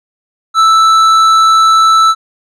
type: tone with tanh clipping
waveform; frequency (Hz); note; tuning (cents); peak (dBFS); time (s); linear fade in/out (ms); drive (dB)
triangle; 1318.5; E6; 0; -6; 0.54-2.15; 50; 14
effects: none